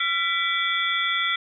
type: tone cluster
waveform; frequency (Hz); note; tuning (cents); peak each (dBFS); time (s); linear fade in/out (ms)
sine; 1366 / 1984 / 2308 / 3270 / 3456; F6 / B6 / D7 / G#7 / A7; -39 / +7 / -31 / -28 / -32; -27 / -26 / -30 / -31 / -27; 0-1.36; 5
effects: none